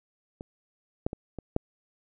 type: clicks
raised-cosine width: 2 ms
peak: -25 / -13 / -21 / -23 / -11 dBFS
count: 5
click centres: 0.409 / 1.065 / 1.131 / 1.387 / 1.564 s
effects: none